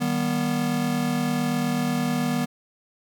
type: chord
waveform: square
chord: Eb augmented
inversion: none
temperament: just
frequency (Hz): 155.56 / 194.45 / 243.1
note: Eb3 / G3 / B3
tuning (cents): 0 / -14 / -27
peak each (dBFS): -29 / -30 / -25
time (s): 0-2.46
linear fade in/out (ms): 20
effects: none